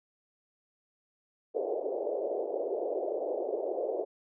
pink band-pass noise, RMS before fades -33 dBFS, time 1.54-4.05 s, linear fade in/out 20 ms, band 380 to 650 Hz, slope 48 dB/octave, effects none

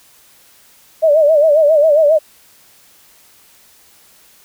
sine tone with vibrato, 610 Hz, D#5, 34 cents flat, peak -7 dBFS, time 1.02-2.19 s, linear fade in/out 20 ms, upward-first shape sine, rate 7.4 Hz, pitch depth 110 cents each way, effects white hiss -48 dBFS RMS until 4.44 s

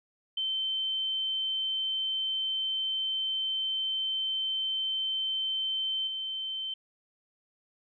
sine tone with level steps, 3093 Hz, G7, 24 cents flat, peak -28 / -32 dBFS, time 0.37-6.74 s, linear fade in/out 5 ms, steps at 6.07 s, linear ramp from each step 5 ms, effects none

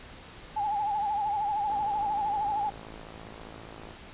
sine tone with vibrato, 830.6 Hz, G#5, in tune, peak -26 dBFS, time 0.56-2.7 s, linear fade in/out 10 ms, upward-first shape sine, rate 13 Hz, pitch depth 69 cents each way
click train, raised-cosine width 1 ms, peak -31 dBFS, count 122, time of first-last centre 1.7-3.908 s, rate 54.8 Hz
effects pink hiss -47 dBFS RMS until 4.13 s + resampled to 8000 Hz

